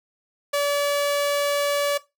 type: tone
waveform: sawtooth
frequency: 574 Hz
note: D5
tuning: 40 cents flat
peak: -16 dBFS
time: 0.53-1.98 s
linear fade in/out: 10 ms
effects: noise-tail reverb RT60 0.2 s tail -17 dB re dry